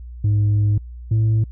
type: tone pair in turn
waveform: sine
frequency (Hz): 104 / 110.18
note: G#2 / A2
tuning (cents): +3 / +3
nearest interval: minor second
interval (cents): 100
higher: second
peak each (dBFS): -11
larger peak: neither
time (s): 0.24-0.78 / 1.11-1.44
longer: first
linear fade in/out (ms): 5
effects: tanh soft clip ceiling -13 dBFS + added 60 Hz sine -32 dBFS peak until 1.51 s